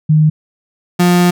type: tone pair in turn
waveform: sine / 35% pulse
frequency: 154.3 / 176.92 Hz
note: D#3 / F3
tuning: -14 / +23 cents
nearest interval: major second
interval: 237 cents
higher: second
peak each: -6 dBFS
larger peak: neither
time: 0.09-0.3 / 0.99-1.31 s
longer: second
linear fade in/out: 10 ms
effects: none